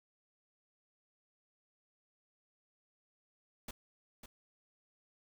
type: noise with echo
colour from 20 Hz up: pink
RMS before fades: -44 dBFS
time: 3.68-3.71 s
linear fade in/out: 5 ms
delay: 550 ms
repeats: 1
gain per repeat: -8 dB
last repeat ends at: 4.26 s
effects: none